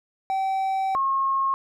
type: tone pair in turn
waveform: triangle / sine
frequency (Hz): 770 / 1081.4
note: G5 / C#6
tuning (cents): -31 / -43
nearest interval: tritone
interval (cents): 588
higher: second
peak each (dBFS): -20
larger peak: neither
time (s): 0.3-0.95 / 0.95-1.54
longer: first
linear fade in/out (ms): 0
effects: none

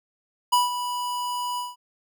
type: tone with ADSR envelope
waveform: square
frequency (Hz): 982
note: B5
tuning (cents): -10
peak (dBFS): -16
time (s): 0.52-1.76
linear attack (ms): 13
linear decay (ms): 160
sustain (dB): -11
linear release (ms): 180
effects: none

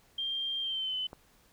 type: tone with pitch glide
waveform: sine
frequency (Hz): 3184 to 3028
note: G7 to F#7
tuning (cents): +26 to +39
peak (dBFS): -31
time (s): 0.18-1.07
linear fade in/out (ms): 5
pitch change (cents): -87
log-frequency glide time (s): 0.61-0.96
type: click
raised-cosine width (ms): 1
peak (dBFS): -30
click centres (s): 1.131
effects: pink hiss -64 dBFS RMS until 1.52 s

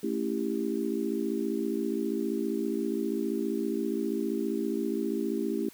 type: chord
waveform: sine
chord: A dominant seventh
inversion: none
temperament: just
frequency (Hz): 220 / 275 / 330 / 396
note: A3 / C#4 / E4 / G4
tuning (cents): 0 / -14 / +2 / +18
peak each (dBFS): -33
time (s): 0.03-5.69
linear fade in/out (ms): 5
effects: white hiss -54 dBFS RMS until 5.73 s

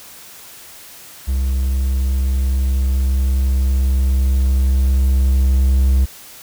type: tone with level ramp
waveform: triangle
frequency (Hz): 65.8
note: C2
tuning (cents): +10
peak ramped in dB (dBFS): -13 to -8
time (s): 1.27-6.06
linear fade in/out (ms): 20
effects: white hiss -39 dBFS RMS until 6.42 s

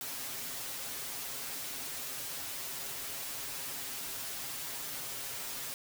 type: noise with comb filter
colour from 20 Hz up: white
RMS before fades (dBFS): -40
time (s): 0.01-5.74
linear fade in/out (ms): 0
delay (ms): 7.4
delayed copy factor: +0.95
effects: none

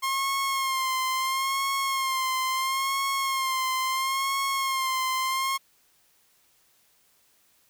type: tone with vibrato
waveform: sawtooth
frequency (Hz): 1066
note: C6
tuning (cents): +32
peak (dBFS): -21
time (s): 0.02-5.58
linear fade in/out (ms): 20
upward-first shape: sine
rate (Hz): 0.74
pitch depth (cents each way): 44
effects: white hiss -64 dBFS RMS until 7.69 s

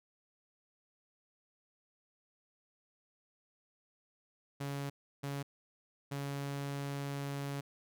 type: tone bursts at uneven times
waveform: sawtooth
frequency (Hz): 140.6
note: C#3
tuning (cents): +25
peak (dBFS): -33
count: 3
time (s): 4.6-4.9 / 5.23-5.43 / 6.11-7.61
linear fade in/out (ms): 10
effects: none

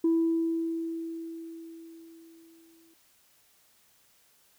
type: tone with exponential decay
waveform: sine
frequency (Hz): 329.6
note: E4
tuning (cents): 0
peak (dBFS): -19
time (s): 0.04-2.94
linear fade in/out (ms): 5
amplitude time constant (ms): 630
effects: tanh soft clip ceiling -18 dBFS + white hiss -64 dBFS RMS until 4.58 s

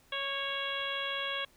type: harmonic tone with a mistuned harmonic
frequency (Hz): 554.4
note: C#5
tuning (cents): 0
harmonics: 1 / 2 / 3 / 4 / 5 / 6 / 7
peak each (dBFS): -41 / -40 / -39 / -42 / -40 / -37 / -49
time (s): 0.12-1.45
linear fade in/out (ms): 5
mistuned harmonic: 3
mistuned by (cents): -22
effects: pink hiss -64 dBFS RMS until 1.56 s

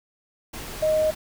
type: tone in noise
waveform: sine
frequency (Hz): 622.3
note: D#5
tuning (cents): 0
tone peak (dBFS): -18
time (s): 0.82-1.11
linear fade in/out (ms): 10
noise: pink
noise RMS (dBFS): -36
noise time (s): 0.53-1.15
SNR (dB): +15
effects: none

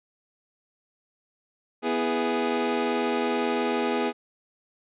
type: chord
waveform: 25% pulse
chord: E major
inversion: second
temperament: equal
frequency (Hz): 246.9 / 329.6 / 415.3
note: B3 / E4 / G#4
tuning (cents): 0 / 0 / 0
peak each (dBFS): -24 / -27 / -23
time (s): 1.82-4.13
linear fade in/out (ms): 50
effects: resampled to 8000 Hz

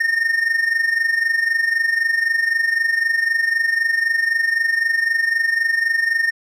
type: tone with amplitude modulation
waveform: triangle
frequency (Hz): 1828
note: A#6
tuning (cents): -34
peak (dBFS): -11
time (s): 0-6.31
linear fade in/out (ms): 10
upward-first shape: sine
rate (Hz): 23.9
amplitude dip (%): 70
effects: none

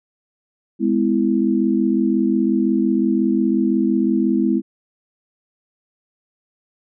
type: chord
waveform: sine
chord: E major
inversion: first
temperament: equal with one note detuned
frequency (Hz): 207.7 / 253.4 / 329.6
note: G#3 / B3 / E4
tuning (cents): 0 / +45 / 0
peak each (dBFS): -19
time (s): 0.79-4.62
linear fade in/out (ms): 50
effects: none

